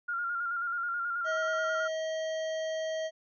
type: tone with vibrato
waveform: sine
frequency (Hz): 1400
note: F6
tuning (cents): +4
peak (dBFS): -30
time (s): 0.08-1.88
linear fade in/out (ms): 10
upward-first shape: square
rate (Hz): 9.3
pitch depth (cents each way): 32
type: harmonic tone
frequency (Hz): 637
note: D#5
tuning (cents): +41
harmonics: 1 / 3 / 5 / 7 / 9 / 10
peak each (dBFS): -31 / -43 / -45 / -55 / -55 / -52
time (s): 1.24-3.11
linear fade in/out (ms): 50
effects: none